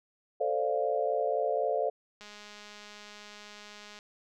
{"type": "chord", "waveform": "sine", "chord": "D minor seventh", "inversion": "second", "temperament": "equal with one note detuned", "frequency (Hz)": [443.1, 523.3, 587.3, 698.5], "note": ["A4", "C5", "D5", "F5"], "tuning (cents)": [12, 0, 0, 0], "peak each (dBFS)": -32, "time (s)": [0.4, 1.9], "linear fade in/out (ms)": 10}
{"type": "click train", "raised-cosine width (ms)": 0.2, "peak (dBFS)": -31, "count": 371, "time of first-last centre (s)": [2.21, 3.989], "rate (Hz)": 208}
{"effects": []}